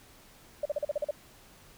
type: tone bursts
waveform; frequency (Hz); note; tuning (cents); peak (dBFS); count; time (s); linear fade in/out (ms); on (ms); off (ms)
sine; 590; D5; +8; -26; 8; 0.63-1.11; 5; 25; 40
effects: pink hiss -56 dBFS RMS until 1.77 s